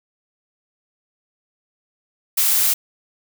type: noise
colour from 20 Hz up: blue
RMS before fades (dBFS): -17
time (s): 2.37-2.74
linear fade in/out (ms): 10
effects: none